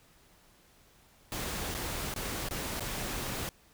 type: noise with dropouts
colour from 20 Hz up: pink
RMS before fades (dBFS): -36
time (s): 1.32-3.49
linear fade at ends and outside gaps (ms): 1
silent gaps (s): 1.743-1.748 / 2.14-2.161 / 2.487-2.509 / 2.797-2.806
effects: pink hiss -62 dBFS RMS until 3.73 s